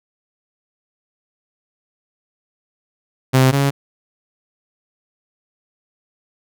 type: tone pair in turn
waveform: sawtooth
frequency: 130.81 / 139.34 Hz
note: C3 / C#3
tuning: 0 / +9 cents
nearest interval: minor second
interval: 109 cents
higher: second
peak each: -6 / -10 dBFS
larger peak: first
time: 3.33-3.52 / 3.52-3.71 s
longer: neither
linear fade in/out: 20 ms
effects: none